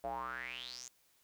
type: tone with band-pass filter sweep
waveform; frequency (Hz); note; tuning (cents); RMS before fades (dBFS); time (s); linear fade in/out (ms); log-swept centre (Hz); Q
square; 62.1; B1; +10; -43; 0.04-0.88; 0; 640 to 7000; 8
effects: white hiss -71 dBFS RMS until 1.23 s